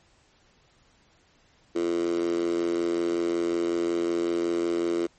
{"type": "tone with high-pass filter", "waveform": "10% pulse", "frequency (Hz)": 85.4, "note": "F2", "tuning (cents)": -38, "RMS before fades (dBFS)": -26, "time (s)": [1.75, 5.07], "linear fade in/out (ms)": 10, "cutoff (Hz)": 350, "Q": 5.7, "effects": ["pink hiss -62 dBFS RMS until 5.18 s", "MP3 32 kbps"]}